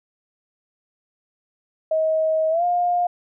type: tone with pitch glide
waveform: sine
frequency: 634 to 707.5 Hz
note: D#5 to F5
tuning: +32 to +22 cents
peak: -17 dBFS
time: 1.91-3.07 s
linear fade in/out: 5 ms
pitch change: +190 cents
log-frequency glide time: 2.5-2.64 s
effects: none